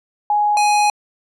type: tone pair in turn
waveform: sine / square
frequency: 833 / 833 Hz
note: G#5 / G#5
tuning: +5 / +5 cents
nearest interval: unison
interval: 0 cents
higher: neither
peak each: -13 dBFS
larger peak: neither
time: 0.3-0.57 / 0.57-0.9 s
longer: second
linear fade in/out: 2 ms
effects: resampled to 24000 Hz